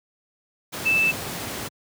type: tone in noise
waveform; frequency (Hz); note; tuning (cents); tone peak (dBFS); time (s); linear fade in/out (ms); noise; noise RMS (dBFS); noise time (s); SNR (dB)
sine; 2637; E7; 0; -17; 0.85-1.12; 20; pink; -31; 0.72-1.69; +11
effects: high-pass 100 Hz 12 dB/octave